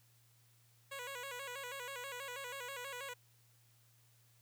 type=tone with vibrato; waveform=10% pulse; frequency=520 Hz; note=C5; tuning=11 cents flat; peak=-35 dBFS; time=0.91-3.14 s; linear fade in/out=10 ms; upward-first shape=square; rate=6.2 Hz; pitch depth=100 cents each way; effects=added 117 Hz sine -68 dBFS peak until 4.41 s + white hiss -71 dBFS RMS until 4.41 s